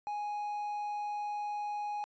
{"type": "tone", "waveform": "triangle", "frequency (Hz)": 830.6, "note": "G#5", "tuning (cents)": 0, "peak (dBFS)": -32, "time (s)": [0.07, 2.04], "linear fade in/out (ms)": 0, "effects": ["resampled to 16000 Hz"]}